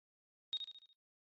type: tone with echo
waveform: sine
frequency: 3729 Hz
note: A#7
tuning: in tune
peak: -34 dBFS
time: 0.53-0.57 s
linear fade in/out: 0 ms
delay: 72 ms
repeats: 5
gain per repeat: -6 dB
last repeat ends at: 0.93 s
effects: noise-tail reverb RT60 0.2 s tail -25 dB re dry + MP3 32 kbps